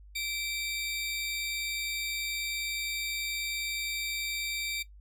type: tone pair together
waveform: 30% pulse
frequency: 2324 / 3689 Hz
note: D7 / A#7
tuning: -19 / -19 cents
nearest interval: minor sixth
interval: 800 cents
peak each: -31 / -34 dBFS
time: 0.15-4.83 s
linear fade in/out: 10 ms
effects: noise-tail reverb RT60 0.1 s tail -17 dB re dry + added 50 Hz sine -49 dBFS peak until 5 s